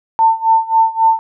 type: tone with tremolo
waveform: sine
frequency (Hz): 897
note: A5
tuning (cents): +33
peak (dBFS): -6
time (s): 0.19-1.19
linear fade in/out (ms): 0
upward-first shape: sine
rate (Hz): 3.7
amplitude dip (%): 90
effects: none